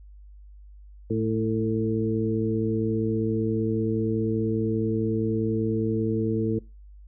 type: harmonic tone with a mistuned harmonic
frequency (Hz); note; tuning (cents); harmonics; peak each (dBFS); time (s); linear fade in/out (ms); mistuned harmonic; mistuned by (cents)
110.4; A2; +6; 1 / 2 / 3 / 4; -28 / -28 / -28 / -28; 1.1-6.59; 5; 4; +18
effects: noise-tail reverb RT60 0.3 s tail -24 dB re dry + added 50 Hz sine -44 dBFS peak until 7.07 s